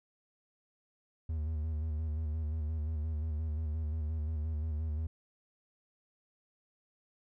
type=tone with vibrato; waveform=triangle; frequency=77.78 Hz; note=D#2; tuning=in tune; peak=-30 dBFS; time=1.29-5.07 s; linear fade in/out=5 ms; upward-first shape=square; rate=5.7 Hz; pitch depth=48 cents each way; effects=none